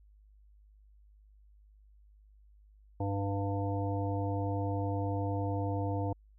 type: harmonic tone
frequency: 99.4 Hz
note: G2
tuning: 25 cents sharp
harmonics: 1 / 3 / 5 / 7 / 9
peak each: -32 / -37 / -39 / -40 / -42 dBFS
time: 3-6.13 s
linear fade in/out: 5 ms
effects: added 51 Hz sine -57 dBFS peak until 6.38 s